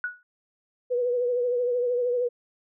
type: tone with exponential decay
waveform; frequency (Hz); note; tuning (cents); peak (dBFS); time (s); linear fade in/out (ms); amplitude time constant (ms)
sine; 1466; F#6; -16; -23; 0.04-0.23; 1; 40
type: tone with vibrato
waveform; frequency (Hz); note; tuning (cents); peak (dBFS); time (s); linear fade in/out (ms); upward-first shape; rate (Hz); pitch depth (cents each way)
sine; 490; B4; -14; -22; 0.9-2.29; 20; triangle; 13; 51
effects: none